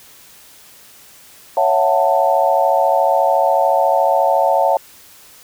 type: chord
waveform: sine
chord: F# minor seventh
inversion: second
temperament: just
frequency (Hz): 555 / 666 / 740 / 888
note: C#5 / E5 / F#5 / A5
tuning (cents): +2 / +18 / 0 / +16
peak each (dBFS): -17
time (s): 1.57-4.77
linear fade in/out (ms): 2
effects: white hiss -44 dBFS RMS until 5.43 s